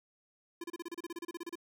square tone bursts, 341.2 Hz, F4, 40 cents flat, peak -39 dBFS, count 16, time 0.61-1.555 s, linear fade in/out 5 ms, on 30 ms, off 31 ms, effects none

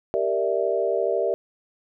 sine chord, E half-diminished seventh, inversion first, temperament equal, 392 / 466.2 / 587.3 / 659.3 Hz, G4 / Bb4 / D5 / E5, 0 / 0 / 0 / 0 cents, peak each -26 dBFS, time 0.14-1.34 s, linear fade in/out 0 ms, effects none

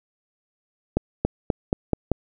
accelerating click train, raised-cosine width 2 ms, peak -6 dBFS, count 6, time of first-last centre 0.97-2.117 s, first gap 280 ms, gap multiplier 0.9, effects none

